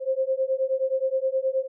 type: beating tone pair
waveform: sine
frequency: 523.3 / 532.8 Hz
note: C5 / C5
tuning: 0 / +31 cents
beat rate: 9.5 Hz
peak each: -25 dBFS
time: 0-1.68 s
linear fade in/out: 50 ms
effects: none